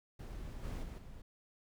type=noise with level steps; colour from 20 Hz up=brown; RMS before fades=-45 / -40 / -45 / -51 dBFS; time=0.19-1.22 s; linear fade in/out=5 ms; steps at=0.63 / 0.82 / 0.97 s; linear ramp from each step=20 ms; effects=none